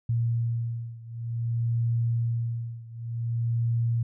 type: beating tone pair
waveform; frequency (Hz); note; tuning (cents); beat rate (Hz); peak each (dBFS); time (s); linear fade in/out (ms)
sine; 116.5 / 117.04; A#2 / A#2; -1 / +7; 0.54; -27 / -29; 0.09-4.03; 5
effects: none